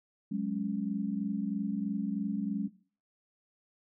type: chord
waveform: sine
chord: F# suspended second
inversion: none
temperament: just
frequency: 185 / 208.1 / 277.5 Hz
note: F#3 / G#3 / C#4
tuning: 0 / +4 / +2 cents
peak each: -35 / -32 / -37 dBFS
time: 0.31-2.68 s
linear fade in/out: 10 ms
effects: noise-tail reverb RT60 0.4 s tail -17 dB re dry